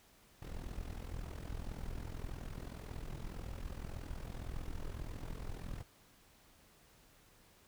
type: noise with amplitude modulation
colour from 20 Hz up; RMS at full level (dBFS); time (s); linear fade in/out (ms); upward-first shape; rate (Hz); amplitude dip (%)
brown; -40; 0.42-5.83; 5; sine; 41.8; 80
effects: pink hiss -65 dBFS RMS until 7.67 s